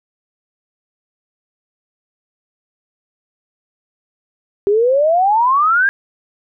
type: exponential sweep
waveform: sine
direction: up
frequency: 392 to 1644 Hz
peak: -10 dBFS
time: 4.67-5.89 s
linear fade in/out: 0 ms
effects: none